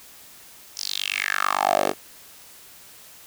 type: tone with high-pass filter sweep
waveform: 10% pulse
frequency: 49 Hz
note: G1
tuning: in tune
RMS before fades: -24 dBFS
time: 0.75-1.94 s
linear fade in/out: 50 ms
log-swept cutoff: 5800 to 420 Hz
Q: 4.9
effects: white hiss -47 dBFS RMS until 3.26 s